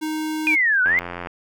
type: tone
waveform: square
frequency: 311.1 Hz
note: D#4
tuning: in tune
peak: -24 dBFS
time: 0.01-0.56 s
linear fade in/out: 20 ms
type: exponential two-way sweep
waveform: sine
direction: down then up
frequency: 2489 to 1450 to 2138 Hz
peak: -15 dBFS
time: 0.47-0.99 s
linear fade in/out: 0 ms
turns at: 0.83 s
type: click train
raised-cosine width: 0.5 ms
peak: -15 dBFS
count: 37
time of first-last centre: 0.86-1.271 s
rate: 87.5 Hz
effects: none